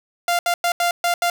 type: tone bursts at uneven times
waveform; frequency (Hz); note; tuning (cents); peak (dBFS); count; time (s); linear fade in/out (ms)
sawtooth; 696; F5; -6; -13; 6; 0.28-0.39 / 0.46-0.54 / 0.64-0.72 / 0.8-0.91 / 1.04-1.14 / 1.22-1.3; 2
effects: none